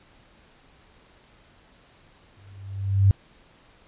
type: tone with exponential growth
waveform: sine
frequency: 98 Hz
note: G2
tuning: in tune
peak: -11 dBFS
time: 2.37-3.11 s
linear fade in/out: 0 ms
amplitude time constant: 160 ms
effects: pink hiss -56 dBFS RMS until 3.87 s + resampled to 8000 Hz